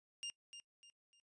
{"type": "tone with echo", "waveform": "sawtooth", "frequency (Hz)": 2807, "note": "F7", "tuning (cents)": 8, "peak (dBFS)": -38, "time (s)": [0.23, 0.3], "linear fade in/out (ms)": 0, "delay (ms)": 300, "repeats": 3, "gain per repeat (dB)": -9, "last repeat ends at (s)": 1.2, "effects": ["noise-tail reverb RT60 0.1 s tail -23 dB re dry", "resampled to 22050 Hz"]}